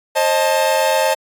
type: chord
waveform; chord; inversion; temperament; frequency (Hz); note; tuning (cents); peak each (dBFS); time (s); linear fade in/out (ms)
45% pulse; A diminished; first; equal with one note detuned; 533.9 / 622.3 / 880; C5 / Eb5 / A5; +35 / 0 / 0; -18; 0.15-1.15; 20
effects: AAC 64 kbps